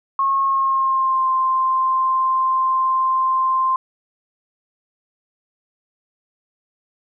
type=tone with pitch glide; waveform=sine; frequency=1087 to 1046.9 Hz; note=C#6 to C6; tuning=-34 to +1 cents; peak=-15 dBFS; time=0.19-3.76 s; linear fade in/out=2 ms; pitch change=-65 cents; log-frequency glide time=0.44-1.27 s; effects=none